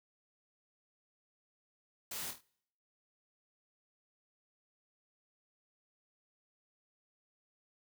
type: noise with echo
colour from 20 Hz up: white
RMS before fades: -42 dBFS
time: 2.11-2.31 s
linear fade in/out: 5 ms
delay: 25 ms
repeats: 4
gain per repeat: -6 dB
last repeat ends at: 2.41 s
effects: noise-tail reverb RT60 0.7 s tail -25 dB re dry